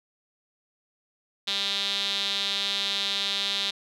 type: tone with band-pass filter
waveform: sawtooth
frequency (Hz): 198.7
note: G3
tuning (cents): +24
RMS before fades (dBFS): -28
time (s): 1.47-3.71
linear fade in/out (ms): 10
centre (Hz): 3700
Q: 5.7
effects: none

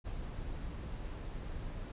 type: noise with ADSR envelope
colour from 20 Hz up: brown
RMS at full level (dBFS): -39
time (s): 0.04-1.92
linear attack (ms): 32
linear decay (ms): 75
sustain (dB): -2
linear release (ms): 7
effects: resampled to 8000 Hz

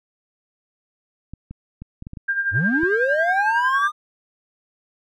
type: clicks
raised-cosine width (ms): 5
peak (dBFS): -22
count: 8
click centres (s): 1.336 / 1.51 / 1.82 / 2.024 / 2.069 / 2.134 / 2.172 / 2.833
type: tone with tremolo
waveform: sine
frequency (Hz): 1597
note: G6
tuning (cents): +32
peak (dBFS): -17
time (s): 2.28-3.88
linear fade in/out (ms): 10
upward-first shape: sine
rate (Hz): 11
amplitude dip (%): 65
type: linear sweep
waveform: triangle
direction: up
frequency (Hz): 77.5 to 1229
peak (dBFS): -17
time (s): 2.51-3.92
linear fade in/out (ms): 50
effects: none

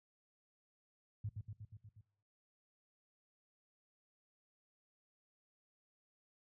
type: tone with echo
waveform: sine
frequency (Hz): 104.6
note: G#2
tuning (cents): +13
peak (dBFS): -37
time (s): 1.24-1.29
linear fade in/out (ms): 5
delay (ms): 120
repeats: 6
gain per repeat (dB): -3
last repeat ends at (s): 2.01
effects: noise-tail reverb RT60 1.0 s tail -23 dB re dry + high-pass 60 Hz 12 dB/octave

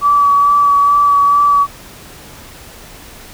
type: tone with vibrato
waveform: sine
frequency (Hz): 1146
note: D6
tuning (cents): -43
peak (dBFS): -7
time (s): 0.01-1.67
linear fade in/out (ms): 50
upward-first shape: sine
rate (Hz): 2.3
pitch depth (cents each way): 17
effects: pink hiss -36 dBFS RMS until 3.33 s

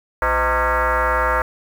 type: tone with frequency modulation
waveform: sine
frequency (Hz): 226.4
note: A3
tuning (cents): +50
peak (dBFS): -15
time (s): 0.22-1.42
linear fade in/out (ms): 2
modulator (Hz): 285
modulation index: 5.4
effects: 7-bit

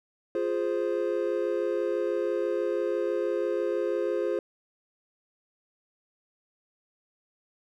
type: chord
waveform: triangle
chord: F minor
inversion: none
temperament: equal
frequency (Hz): 349.2 / 415.3 / 523.3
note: F4 / Ab4 / C5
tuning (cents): 0 / 0 / 0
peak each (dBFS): -28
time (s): 0.35-4.39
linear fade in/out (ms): 2
effects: none

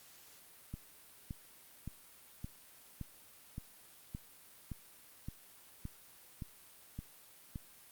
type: click train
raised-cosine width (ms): 5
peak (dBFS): -29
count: 13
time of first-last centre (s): 0.74-7.558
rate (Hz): 1.76
effects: white hiss -59 dBFS RMS until 7.91 s + Opus 48 kbps

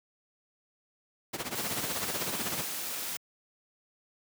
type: noise with tremolo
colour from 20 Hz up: pink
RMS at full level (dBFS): -32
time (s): 1.33-2.65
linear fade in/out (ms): 10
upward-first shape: sine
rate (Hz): 16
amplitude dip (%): 80
type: noise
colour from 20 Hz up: white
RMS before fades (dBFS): -36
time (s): 1.55-3.17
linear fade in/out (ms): 5
effects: high-pass 150 Hz 12 dB/octave

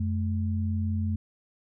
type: tone pair together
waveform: sine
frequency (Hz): 90.8 / 216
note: F#2 / A3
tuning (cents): -32 / -32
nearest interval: octave + minor third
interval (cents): 1500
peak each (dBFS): -26 / -31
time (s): 0-1.16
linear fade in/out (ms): 5
effects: none

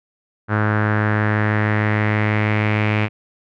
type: tone with low-pass filter sweep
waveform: sawtooth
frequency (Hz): 106.3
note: G#2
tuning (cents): +41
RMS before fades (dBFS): -18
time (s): 0.48-3.09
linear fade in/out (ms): 50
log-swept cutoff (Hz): 1500 to 2400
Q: 4.1
effects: none

